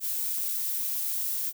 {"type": "noise", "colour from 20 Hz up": "violet", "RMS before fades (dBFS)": -30, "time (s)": [0, 1.53], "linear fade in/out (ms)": 50, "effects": []}